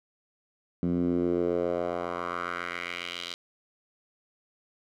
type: tone with band-pass filter sweep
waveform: 10% pulse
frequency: 87.31 Hz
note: F2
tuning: in tune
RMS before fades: -30 dBFS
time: 0.83-3.34 s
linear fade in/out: 0 ms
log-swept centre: 200 to 3800 Hz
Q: 2.4
effects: none